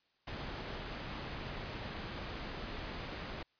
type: low-pass noise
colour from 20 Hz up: pink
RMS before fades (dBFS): -43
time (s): 0.27-3.43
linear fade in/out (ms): 5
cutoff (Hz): 4200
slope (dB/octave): 12
effects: white hiss -75 dBFS RMS until 3.59 s + resampled to 11025 Hz